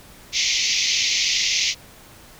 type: band-pass noise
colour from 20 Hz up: white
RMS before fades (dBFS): -21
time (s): 0.32-1.75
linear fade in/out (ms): 50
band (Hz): 2000 to 6500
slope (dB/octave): 96
effects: pink hiss -46 dBFS RMS until 2.39 s